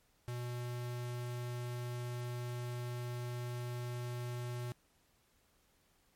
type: tone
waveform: square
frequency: 121.9 Hz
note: B2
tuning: 22 cents flat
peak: -39 dBFS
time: 0.28-4.72 s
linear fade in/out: 0 ms
effects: pink hiss -72 dBFS RMS until 6.15 s + MP3 64 kbps